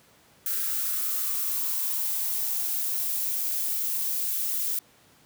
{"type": "noise with high-pass filter sweep", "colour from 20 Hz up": "violet", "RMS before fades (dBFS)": -28, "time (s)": [0.46, 4.79], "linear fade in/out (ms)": 2, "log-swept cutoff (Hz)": [1500, 370], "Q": 5.7, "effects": ["pink hiss -58 dBFS RMS until 5.25 s", "high-pass 100 Hz 12 dB/octave"]}